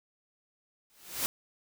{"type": "noise with exponential growth", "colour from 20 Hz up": "white", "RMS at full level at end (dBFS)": -28, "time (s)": [0.9, 1.26], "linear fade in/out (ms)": 0, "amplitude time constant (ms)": 77, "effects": []}